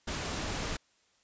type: noise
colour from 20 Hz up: pink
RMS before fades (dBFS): -35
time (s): 0.07-0.77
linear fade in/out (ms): 10
effects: white hiss -69 dBFS RMS until 1.23 s + resampled to 16000 Hz